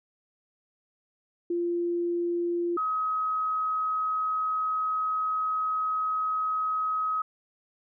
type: tone pair in turn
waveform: sine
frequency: 345.8 / 1269.9 Hz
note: F4 / D#6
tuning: -17 / +35 cents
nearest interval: octave + major seventh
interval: 2252 cents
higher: second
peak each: -25 dBFS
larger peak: neither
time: 1.5-2.77 / 2.77-7.22 s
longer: second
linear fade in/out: 5 ms
effects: none